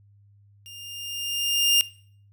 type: tone with level ramp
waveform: sawtooth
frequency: 2807 Hz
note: F7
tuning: 8 cents sharp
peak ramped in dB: -38 to -12 dBFS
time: 0.66-1.81 s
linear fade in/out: 0 ms
effects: noise-tail reverb RT60 0.5 s tail -19 dB re dry + added 101 Hz sine -53 dBFS peak until 2.32 s